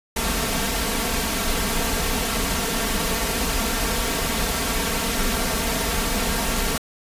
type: noise with comb filter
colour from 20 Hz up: pink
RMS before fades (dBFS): -23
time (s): 0.16-6.78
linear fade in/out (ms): 5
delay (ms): 4.4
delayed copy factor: +0.75
effects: resampled to 32000 Hz